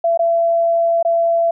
sine tone with dropouts, 673 Hz, E5, 36 cents sharp, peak -12 dBFS, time 0.04-1.51 s, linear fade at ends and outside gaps 5 ms, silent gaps 0.175-0.192 / 1.028-1.049 s, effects none

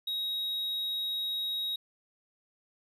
triangle tone, 3795 Hz, A#7, 30 cents sharp, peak -29 dBFS, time 0.07-1.76 s, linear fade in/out 5 ms, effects none

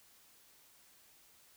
silence, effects white hiss -64 dBFS RMS until 1.56 s

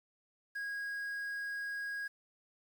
triangle tone with quantisation, 1644 Hz, G#6, 18 cents flat, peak -35 dBFS, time 0.55-2.08 s, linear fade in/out 10 ms, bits 10, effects none

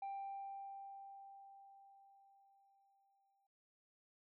sine tone with exponential decay, 788 Hz, G5, 9 cents sharp, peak -39 dBFS, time 0.02-3.47 s, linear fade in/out 5 ms, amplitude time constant 750 ms, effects noise-tail reverb RT60 0.3 s tail -22 dB re dry + tanh soft clip ceiling -41 dBFS

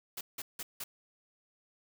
white noise bursts, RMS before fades -40 dBFS, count 4, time 0.17-0.84 s, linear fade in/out 5 ms, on 40 ms, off 170 ms, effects none

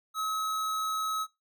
square tone, 1283 Hz, E6, 47 cents flat, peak -30 dBFS, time 0.14-1.27 s, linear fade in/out 50 ms, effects noise-tail reverb RT60 0.2 s tail -21 dB re dry

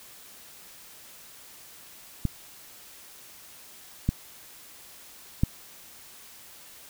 clicks, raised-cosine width 5 ms, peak -12 / -10 / -8 dBFS, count 3, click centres 2.253 / 4.09 / 5.435 s, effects white hiss -49 dBFS RMS until 6.89 s

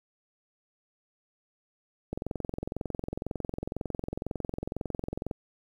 click train, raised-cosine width 2 ms, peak -19 dBFS, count 71, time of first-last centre 2.13-5.312 s, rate 22 Hz, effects 9-bit

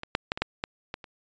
clicks, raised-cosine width 0.3 ms, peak -19 / -7 / -10 / -17 / -8 / -12 / -17 / -27 dBFS, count 8, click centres 0.034 / 0.151 / 0.319 / 0.375 / 0.42 / 0.639 / 0.941 / 1.042 s, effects resampled to 16000 Hz

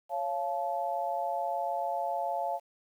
sine chord, Db augmented, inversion none, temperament just, 554.4 / 693 / 866.2 Hz, Db5 / F5 / A5, 0 / -14 / -27 cents, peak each -36 / -32 / -34 dBFS, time 0.09-2.6 s, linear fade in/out 50 ms, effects 10-bit

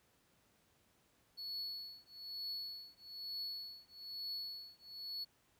triangle tone with tremolo, 4400 Hz, C#8, 14 cents flat, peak -38 dBFS, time 1.37-5.25 s, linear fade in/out 20 ms, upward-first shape triangle, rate 1.1 Hz, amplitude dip 100%, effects pink hiss -73 dBFS RMS until 5.59 s + high-pass 60 Hz 12 dB/octave

